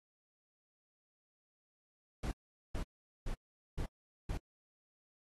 brown noise bursts, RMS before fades -37 dBFS, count 5, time 2.23-4.375 s, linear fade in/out 5 ms, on 85 ms, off 430 ms, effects AAC 32 kbps

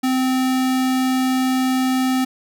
square tone, 258.8 Hz, C4, 19 cents flat, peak -17 dBFS, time 0.03-2.25 s, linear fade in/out 10 ms, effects none

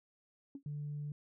sine tone with exponential decay, 277.2 Hz, C#4, in tune, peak -38 dBFS, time 0.55-0.63 s, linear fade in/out 2 ms, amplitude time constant 17 ms
sine tone, 146.83 Hz, D3, in tune, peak -37 dBFS, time 0.66-1.12 s, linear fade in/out 2 ms
effects tanh soft clip ceiling -34 dBFS

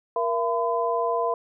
sine tone cluster, 470.7 / 677 / 1012 Hz, A#4 / E5 / B5, +17 / +46 / +42 cents, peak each -26 dBFS, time 0.16-1.34 s, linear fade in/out 2 ms, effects none

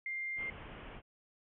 sine tone, 2100 Hz, C7, 6 cents sharp, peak -36 dBFS, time 0.06-0.5 s, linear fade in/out 2 ms
pink low-pass noise, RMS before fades -49 dBFS, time 0.36-1.02 s, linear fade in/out 50 ms, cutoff 3200 Hz, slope 96 dB/octave
effects none

